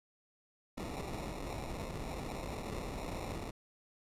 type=noise with sample-and-hold; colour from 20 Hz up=pink; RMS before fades=-41 dBFS; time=0.77-3.51 s; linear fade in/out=10 ms; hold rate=1575 Hz; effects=low-pass 12000 Hz 12 dB/octave